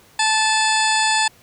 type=harmonic tone with a mistuned harmonic; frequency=874 Hz; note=A5; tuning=12 cents flat; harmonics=1 / 2 / 3 / 4 / 5 / 6 / 8 / 9 / 10; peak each=-19 / -22 / -24 / -25 / -26 / -27 / -28 / -29 / -29 dBFS; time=0.19-1.28 s; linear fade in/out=5 ms; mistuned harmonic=6; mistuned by=-96 cents; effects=pink hiss -51 dBFS RMS until 1.42 s + high-pass 60 Hz 12 dB/octave